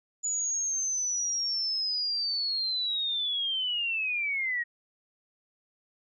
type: linear sweep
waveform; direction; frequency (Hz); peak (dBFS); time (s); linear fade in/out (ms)
sine; down; 6940 to 1870; -27; 0.23-4.64; 20
effects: none